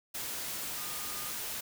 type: tone in noise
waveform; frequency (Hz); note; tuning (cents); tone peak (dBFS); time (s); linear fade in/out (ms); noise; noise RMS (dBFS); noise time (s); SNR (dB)
sine; 1220; D#6; -34; -48; 0.77-1.31; 10; white; -38; 0.14-1.61; -13
effects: none